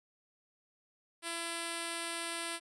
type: tone with low-pass filter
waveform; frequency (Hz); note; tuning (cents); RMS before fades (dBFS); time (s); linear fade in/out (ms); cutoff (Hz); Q
5% pulse; 336.2; E4; +34; -39; 1.22-2.6; 50; 8900; 3
effects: none

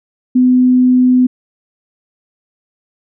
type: tone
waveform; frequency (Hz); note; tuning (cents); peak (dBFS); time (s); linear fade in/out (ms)
sine; 252.3; B3; +37; -6; 0.35-1.27; 10
effects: none

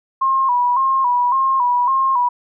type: tone with vibrato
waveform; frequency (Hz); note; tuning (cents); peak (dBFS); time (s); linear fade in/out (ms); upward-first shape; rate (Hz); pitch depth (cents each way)
sine; 1021; C6; -43; -13; 0.21-2.29; 10; square; 1.8; 78
effects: none

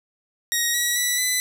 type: tone with pitch steps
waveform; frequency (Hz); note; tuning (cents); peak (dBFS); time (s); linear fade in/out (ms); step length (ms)
10% pulse; 1884 / 1922.5 / 1961.7 / 2002; A#6 / B6 / B6 / B6; +18 / -47 / -12 / +23; -11; 0.52-1.4; 0; 220
effects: none

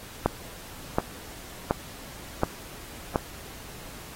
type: click train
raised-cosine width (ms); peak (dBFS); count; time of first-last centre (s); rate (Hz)
1; -7; 5; 0.26-3.159; 1.38
effects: pink hiss -44 dBFS RMS until 4.15 s + AAC 48 kbps

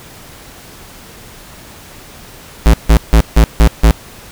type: tone bursts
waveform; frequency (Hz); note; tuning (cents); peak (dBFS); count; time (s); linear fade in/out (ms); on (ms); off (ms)
square; 55.4; A1; +13; -4; 6; 2.66-3.91; 0; 75; 160
effects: pink hiss -36 dBFS RMS until 4.31 s

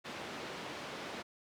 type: band-pass noise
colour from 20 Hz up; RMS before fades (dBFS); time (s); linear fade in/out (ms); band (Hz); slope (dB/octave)
pink; -44; 0.04-1.23; 20; 230 to 3900; 12
effects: none

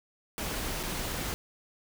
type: noise with dropouts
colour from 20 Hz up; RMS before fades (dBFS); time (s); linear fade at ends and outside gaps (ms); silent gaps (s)
pink; -34; 0.38-1.34; 0; 0.831-0.835
effects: none

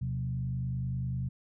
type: tone with frequency modulation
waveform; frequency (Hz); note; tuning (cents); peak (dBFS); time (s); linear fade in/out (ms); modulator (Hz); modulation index
sine; 126.7; B2; +45; -30; 0.01-1.29; 10; 50.2; 0.78
effects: none

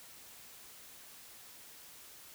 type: silence
effects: white hiss -54 dBFS RMS until 2.34 s

